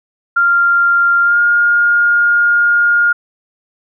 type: tone with pitch glide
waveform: sine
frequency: 1392 to 1418.8 Hz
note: F6 to F6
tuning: -6 to +27 cents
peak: -8 dBFS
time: 0.36-3.13 s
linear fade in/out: 10 ms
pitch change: +33 cents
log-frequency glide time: 1.23-1.39 s
effects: none